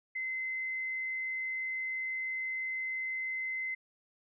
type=tone; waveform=sine; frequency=2057 Hz; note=C7; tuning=30 cents flat; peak=-33 dBFS; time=0.15-3.75 s; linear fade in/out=10 ms; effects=none